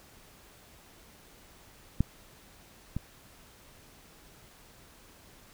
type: clicks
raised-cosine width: 5 ms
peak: -11 / -19 dBFS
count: 2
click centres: 2.006 / 2.966 s
effects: pink hiss -56 dBFS RMS until 5.53 s